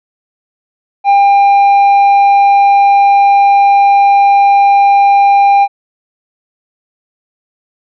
sine tone with tanh clipping, 800 Hz, G5, 35 cents sharp, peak -5 dBFS, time 1.04-5.68 s, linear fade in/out 50 ms, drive 5 dB, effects none

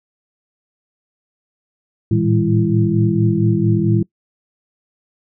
sine tone cluster, 110 / 114.4 / 160.1 / 201 / 335.3 Hz, A2 / A#2 / D#3 / G3 / E4, 0 / -32 / +50 / +44 / +30 cents, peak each -19 dBFS, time 2.11-4.03 s, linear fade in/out 5 ms, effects noise-tail reverb RT60 0.1 s tail -23 dB re dry

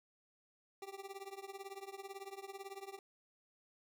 25% pulse tone with tremolo, 392 Hz, G4, in tune, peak -39 dBFS, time 0.82-2.99 s, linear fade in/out 2 ms, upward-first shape triangle, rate 18 Hz, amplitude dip 95%, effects none

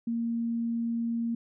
sine tone, 232.1 Hz, A#3, 7 cents flat, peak -27 dBFS, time 0.07-1.35 s, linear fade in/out 5 ms, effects none

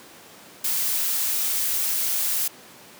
blue noise, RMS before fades -24 dBFS, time 0.64-2.48 s, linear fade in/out 5 ms, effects pink hiss -46 dBFS RMS until 2.99 s + high-pass 200 Hz 12 dB/octave

